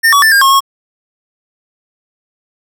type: tone with pitch steps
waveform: square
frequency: 1815 / 1134 / 1769 / 1612 / 1083 / 1094 Hz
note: A#6 / C#6 / A6 / G6 / C#6 / C#6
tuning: -47 / +39 / +9 / +48 / -41 / -23 cents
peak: -6 dBFS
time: 0.03-0.606 s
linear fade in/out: 20 ms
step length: 96 ms
effects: none